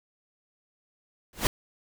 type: noise with exponential growth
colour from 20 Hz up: pink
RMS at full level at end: -19 dBFS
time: 1.33-1.47 s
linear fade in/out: 1 ms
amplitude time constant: 30 ms
effects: none